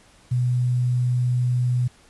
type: tone with quantisation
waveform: sine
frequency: 123.9 Hz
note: B2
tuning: 6 cents sharp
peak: -18 dBFS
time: 0.31-1.88 s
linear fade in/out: 10 ms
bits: 8
effects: pink hiss -54 dBFS RMS until 2.09 s + resampled to 24000 Hz